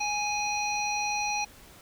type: harmonic tone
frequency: 830.6 Hz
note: G#5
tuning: in tune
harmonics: 1 / 3 / 5 / 7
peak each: -30 / -31 / -37 / -36 dBFS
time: 0-1.45 s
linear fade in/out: 10 ms
effects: pink hiss -52 dBFS RMS until 1.81 s